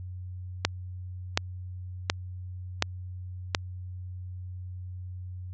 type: click train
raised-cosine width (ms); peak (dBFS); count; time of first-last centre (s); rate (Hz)
0.2; -4; 5; 0.65-3.549; 1.38
effects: added 91 Hz sine -36 dBFS peak until 5.53 s + resampled to 16000 Hz